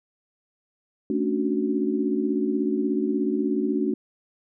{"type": "chord", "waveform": "sine", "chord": "D major seventh", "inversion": "second", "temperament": "equal", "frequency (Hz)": [220, 277.2, 293.7, 370], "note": ["A3", "C#4", "D4", "F#4"], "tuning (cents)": [0, 0, 0, 0], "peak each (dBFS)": -27, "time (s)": [1.1, 3.94], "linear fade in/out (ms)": 2, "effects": []}